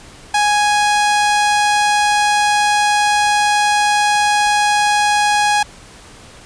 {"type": "tone", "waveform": "sawtooth", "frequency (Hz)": 830.6, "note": "G#5", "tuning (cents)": 0, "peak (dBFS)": -8, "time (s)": [0.34, 5.63], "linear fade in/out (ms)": 5, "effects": ["pink hiss -40 dBFS RMS until 6.45 s", "resampled to 22050 Hz"]}